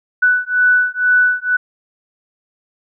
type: beating tone pair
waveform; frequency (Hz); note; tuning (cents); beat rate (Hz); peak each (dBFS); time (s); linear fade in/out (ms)
sine; 1487 / 1489.1; F#6 / F#6; +8 / +11; 2.1; -14; 0.22-1.57; 10
effects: none